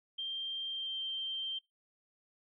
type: tone with pitch glide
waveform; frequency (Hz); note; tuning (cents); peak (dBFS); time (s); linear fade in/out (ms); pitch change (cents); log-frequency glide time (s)
sine; 3170 to 3144; G7 to G7; +19 to +4; -35; 0.18-1.59; 10; -15; 0.7-1.01
effects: noise-tail reverb RT60 0.2 s tail -23 dB re dry